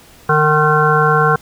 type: harmonic tone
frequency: 152.6 Hz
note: D#3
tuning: 33 cents flat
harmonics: 1 / 3 / 5 / 7 / 9 / 10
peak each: -16 / -16 / -18 / -16 / -16 / -19 dBFS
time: 0.29-1.36 s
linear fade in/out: 5 ms
effects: pink hiss -44 dBFS RMS until 1.41 s